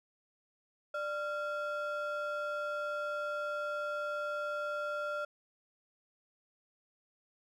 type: ring-modulated tone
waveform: triangle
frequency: 987.8 Hz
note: B5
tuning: in tune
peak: -29 dBFS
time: 0.94-5.25 s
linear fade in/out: 5 ms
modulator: 395 Hz
effects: none